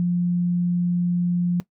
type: tone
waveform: sine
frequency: 175.8 Hz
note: F3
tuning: 12 cents sharp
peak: -18 dBFS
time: 0-1.6 s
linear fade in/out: 0 ms
effects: noise-tail reverb RT60 0.1 s tail -18 dB re dry